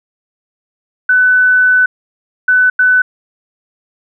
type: tone bursts at uneven times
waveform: sine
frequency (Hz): 1500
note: F#6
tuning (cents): +23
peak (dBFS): -6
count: 3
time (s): 1.09-1.86 / 2.48-2.7 / 2.79-3.02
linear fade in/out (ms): 5
effects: none